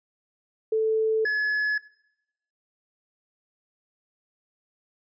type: tone pair in turn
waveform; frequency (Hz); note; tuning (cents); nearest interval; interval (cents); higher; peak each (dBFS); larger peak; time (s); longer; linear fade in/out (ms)
sine / triangle; 440 / 1703; A4 / G#6; 0 / +43; octave + major seventh; 2343; second; -20; neither; 0.72-1.25 / 1.25-1.78; neither; 5
effects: noise-tail reverb RT60 0.8 s tail -19 dB re dry + resampled to 16000 Hz